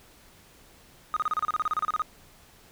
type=tone bursts; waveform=triangle; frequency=1244.5 Hz; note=D#6; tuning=in tune; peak=-20 dBFS; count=16; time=1.14-2.02 s; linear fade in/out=0 ms; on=25 ms; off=32 ms; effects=tanh soft clip ceiling -19 dBFS + pink hiss -55 dBFS RMS until 2.71 s